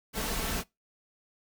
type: noise with comb filter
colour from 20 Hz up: pink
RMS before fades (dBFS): -32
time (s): 0.13-0.64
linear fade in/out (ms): 50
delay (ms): 4.5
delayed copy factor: +0.5
effects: noise-tail reverb RT60 0.2 s tail -23 dB re dry